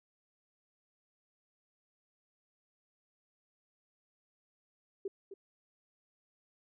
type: tone with echo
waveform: sine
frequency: 392 Hz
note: G4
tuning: in tune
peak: -34 dBFS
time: 5.05-5.08 s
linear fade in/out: 5 ms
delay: 260 ms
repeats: 1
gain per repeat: -10 dB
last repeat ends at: 5.34 s
effects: none